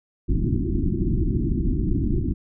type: low-pass noise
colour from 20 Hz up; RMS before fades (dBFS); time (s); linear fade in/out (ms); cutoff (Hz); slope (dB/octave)
pink; -22; 0.28-2.34; 20; 360; 96
effects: none